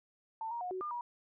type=tone with pitch steps; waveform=sine; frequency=892 / 941 / 723 / 372.6 / 1205 / 960 Hz; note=A5 / A#5 / F#5 / F#4 / D6 / B5; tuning=+23 / +16 / -40 / +12 / +44 / -49 cents; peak=-36 dBFS; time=0.41-1.01 s; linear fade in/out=2 ms; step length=100 ms; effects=none